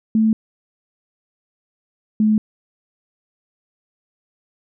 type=tone pair in turn; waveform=sine; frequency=220 / 215.1 Hz; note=A3 / A3; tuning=0 / -39 cents; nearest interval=unison; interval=39 cents; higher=first; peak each=-12 dBFS; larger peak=neither; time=0.15-0.33 / 2.2-2.38 s; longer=neither; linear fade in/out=2 ms; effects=none